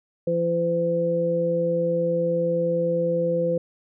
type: harmonic tone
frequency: 169.8 Hz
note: F3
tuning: 48 cents flat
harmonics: 1 / 2 / 3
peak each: -27 / -31 / -21 dBFS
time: 0.27-3.58 s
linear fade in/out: 5 ms
effects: none